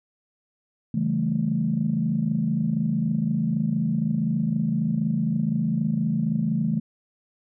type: chord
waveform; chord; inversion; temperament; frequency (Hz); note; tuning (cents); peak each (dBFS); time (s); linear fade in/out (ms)
sine; A dominant seventh; first; equal; 138.59 / 164.81 / 196 / 220; C#3 / E3 / G3 / A3; 0 / 0 / 0 / 0; -29 / -25 / -30 / -24; 0.94-6.8; 5
effects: tanh soft clip ceiling -11 dBFS